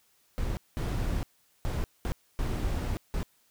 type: noise bursts at uneven times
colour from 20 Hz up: brown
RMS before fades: -30 dBFS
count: 6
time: 0.38-0.57 / 0.77-1.23 / 1.65-1.84 / 2.05-2.12 / 2.39-2.97 / 3.14-3.23 s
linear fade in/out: 0 ms
effects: white hiss -67 dBFS RMS until 3.5 s